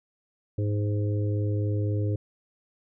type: harmonic tone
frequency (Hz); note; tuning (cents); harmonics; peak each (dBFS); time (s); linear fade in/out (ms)
103.83; G#2; 0; 1 / 3 / 4 / 5; -24 / -34 / -36 / -38; 0.58-2.16; 5
effects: none